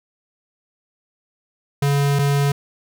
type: tone pair in turn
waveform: square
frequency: 141.6 / 141.6 Hz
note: C#3 / C#3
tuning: +37 / +37 cents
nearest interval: unison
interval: 0 cents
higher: neither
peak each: -16 dBFS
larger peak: neither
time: 1.82-2.19 / 2.19-2.52 s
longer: first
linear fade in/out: 5 ms
effects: none